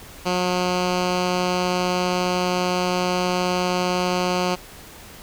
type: tone with low-pass filter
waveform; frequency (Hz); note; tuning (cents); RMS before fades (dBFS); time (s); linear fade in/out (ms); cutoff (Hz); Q
10% pulse; 180.5; F#3; -43; -22; 0.25-4.56; 20; 5300; 1.4
effects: pink hiss -42 dBFS RMS until 5.22 s